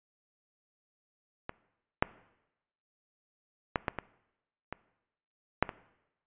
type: clicks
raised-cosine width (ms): 0.5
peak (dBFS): -21 / -7 / -11 / -13 / -18 / -21 / -7 / -21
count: 8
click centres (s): 1.494 / 2.025 / 3.758 / 3.882 / 3.987 / 4.726 / 5.626 / 5.692
effects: noise-tail reverb RT60 0.9 s tail -20 dB re dry + resampled to 8000 Hz